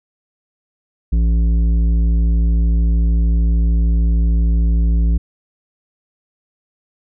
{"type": "tone with tanh clipping", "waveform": "triangle", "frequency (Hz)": 56.6, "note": "A1", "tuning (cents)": 50, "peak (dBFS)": -13, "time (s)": [1.12, 5.18], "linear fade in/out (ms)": 10, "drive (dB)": 14, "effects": []}